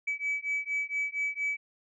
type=beating tone pair; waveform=sine; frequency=2288 / 2292.3 Hz; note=D7 / D7; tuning=-46 / -43 cents; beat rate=4.3 Hz; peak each=-31 dBFS; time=0.07-1.57 s; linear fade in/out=10 ms; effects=tanh soft clip ceiling -24 dBFS